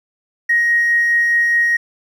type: tone with tremolo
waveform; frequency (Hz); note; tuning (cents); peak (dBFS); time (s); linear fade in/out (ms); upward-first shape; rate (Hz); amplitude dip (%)
triangle; 1880; A#6; +14; -7; 0.49-1.77; 10; sine; 4.8; 30
effects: tanh soft clip ceiling -9 dBFS